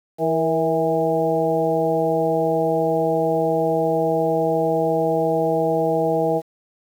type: harmonic tone with a mistuned harmonic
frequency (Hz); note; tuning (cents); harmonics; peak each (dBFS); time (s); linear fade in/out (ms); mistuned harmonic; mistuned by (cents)
162.9; E3; -20; 1 / 2 / 3 / 4 / 5; -27 / -25 / -21 / -22 / -25; 0.18-6.42; 50; 3; -41
effects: 8-bit